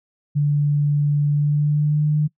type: tone with pitch glide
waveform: sine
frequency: 146 to 150.89 Hz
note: D3 to D3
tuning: -10 to +47 cents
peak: -15 dBFS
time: 0.35-2.28 s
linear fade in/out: 20 ms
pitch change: +57 cents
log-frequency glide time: 1.3-2.16 s
effects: noise-tail reverb RT60 0.1 s tail -23 dB re dry